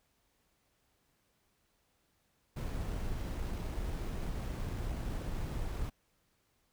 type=noise with sample-and-hold; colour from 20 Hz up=brown; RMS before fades=-37 dBFS; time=2.56-5.9 s; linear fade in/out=10 ms; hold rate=8820 Hz; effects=pink hiss -75 dBFS RMS until 6.72 s